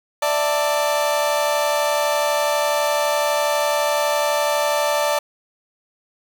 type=chord; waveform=35% pulse; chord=D suspended second; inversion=none; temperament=equal with one note detuned; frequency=587.3 / 659.3 / 889.2 Hz; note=D5 / E5 / A5; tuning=0 / 0 / +18 cents; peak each=-18 / -24 / -21 dBFS; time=0.22-5.19 s; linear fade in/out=5 ms; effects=7-bit